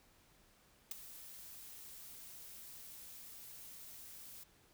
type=noise with ADSR envelope; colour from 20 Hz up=blue; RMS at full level=-38 dBFS; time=0.91-4.44 s; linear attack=3 ms; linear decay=13 ms; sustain=-15 dB; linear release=10 ms; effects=pink hiss -68 dBFS RMS until 4.73 s